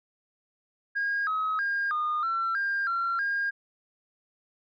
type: tone with pitch steps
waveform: sine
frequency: 1629 / 1275 / 1615 / 1222 / 1349 / 1601 / 1368 / 1617 Hz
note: G#6 / D#6 / G#6 / D#6 / E6 / G6 / F6 / G#6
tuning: -34 / +42 / -49 / -32 / +40 / +36 / -36 / -47 cents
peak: -24 dBFS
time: 0.95-3.51 s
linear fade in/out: 20 ms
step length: 320 ms
effects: tanh soft clip ceiling -22 dBFS